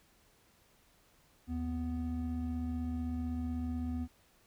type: tone pair together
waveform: triangle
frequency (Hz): 77.3 / 247.8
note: D#2 / B3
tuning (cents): -11 / +6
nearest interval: octave + minor sixth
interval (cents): 2017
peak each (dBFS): -35 / -34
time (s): 1.47-4.08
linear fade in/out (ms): 50
effects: pink hiss -67 dBFS RMS until 4.46 s